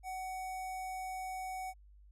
square tone with notch filter, 750 Hz, F#5, 23 cents sharp, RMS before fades -41 dBFS, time 0.03-1.74 s, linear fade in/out 50 ms, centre 3900 Hz, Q 1.3, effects added 50 Hz sine -56 dBFS peak until 2.11 s + resampled to 32000 Hz

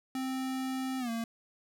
square tone with pitch glide, 261.6 to 229.1 Hz, C4 to A#3, 0 to -30 cents, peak -33 dBFS, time 0.15-1.24 s, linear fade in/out 2 ms, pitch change -230 cents, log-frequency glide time 0.99-1.1 s, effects none

